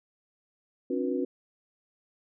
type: tone cluster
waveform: sine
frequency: 269.8 / 297.1 / 362.1 / 487.3 Hz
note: C#4 / D4 / F#4 / B4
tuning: -47 / +20 / -37 / -23 cents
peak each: -30 / -36 / -31 / -34 dBFS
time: 0.9-1.25 s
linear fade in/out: 5 ms
effects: none